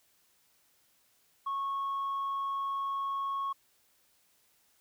sine tone, 1100 Hz, C#6, 14 cents flat, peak -29 dBFS, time 1.46-3.53 s, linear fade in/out 10 ms, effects tanh soft clip ceiling -29 dBFS + white hiss -69 dBFS RMS until 4.8 s

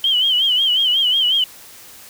sine tone with vibrato, 3082 Hz, G7, 30 cents flat, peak -13 dBFS, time 0.04-1.44 s, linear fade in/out 2 ms, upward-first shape sine, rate 5.5 Hz, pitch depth 95 cents each way, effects white hiss -41 dBFS RMS until 2.09 s

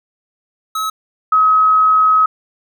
square / sine tone pair in turn, 1285 / 1274.7 Hz, E6 / D#6, -45 / +41 cents, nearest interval unison, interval 14 cents, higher first, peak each -18 / -8 dBFS, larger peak second, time 0.75-0.9 / 1.32-2.26 s, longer second, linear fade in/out 5 ms, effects none

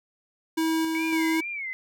square tone with tremolo, 322.5 Hz, E4, 38 cents flat, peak -23 dBFS, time 0.57-1.41 s, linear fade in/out 10 ms, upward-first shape square, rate 1.8 Hz, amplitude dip 30%
sine tone with vibrato, 2217 Hz, C#7, in tune, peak -30 dBFS, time 0.95-1.73 s, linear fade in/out 0 ms, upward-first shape sine, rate 2.3 Hz, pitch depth 140 cents each way
effects none

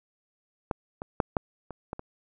clicks, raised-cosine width 1 ms, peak -13 / -21 / -8 / -10 / -24 / -19 / -23 dBFS, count 7, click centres 0.712 / 1.019 / 1.202 / 1.368 / 1.707 / 1.931 / 1.994 s, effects none

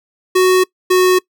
square tone pair in turn, 370 / 367.7 Hz, F#4 / F#4, 0 / -11 cents, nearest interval unison, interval 11 cents, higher first, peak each -9 dBFS, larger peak neither, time 0.35-0.64 / 0.9-1.19 s, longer neither, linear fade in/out 10 ms, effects noise-tail reverb RT60 0.1 s tail -23 dB re dry

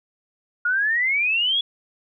sine exponential sweep, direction up, 1415 to 3412 Hz, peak -18 dBFS, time 0.65-1.61 s, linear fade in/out 5 ms, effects none

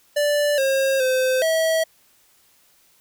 square tone with pitch steps, 586 / 538 / 516 / 646 Hz, D5 / C5 / C5 / E5, -4 / +48 / -24 / -35 cents, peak -18 dBFS, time 0.16-1.84 s, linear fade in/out 10 ms, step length 420 ms, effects white hiss -58 dBFS RMS until 3 s

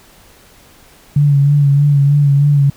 sine tone with vibrato, 142.8 Hz, D3, 48 cents flat, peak -7 dBFS, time 1.16-2.7 s, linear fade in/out 5 ms, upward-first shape sine, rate 3.2 Hz, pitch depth 37 cents each way, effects pink hiss -45 dBFS RMS until 2.76 s

